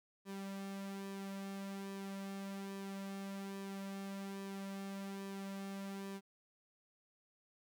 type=tone with flanger; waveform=sawtooth; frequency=196 Hz; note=G3; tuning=in tune; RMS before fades=-45 dBFS; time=0.25-6.21 s; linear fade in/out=50 ms; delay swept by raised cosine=1.4 to 3.1 ms; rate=1.2 Hz; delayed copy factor=-0.55; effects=none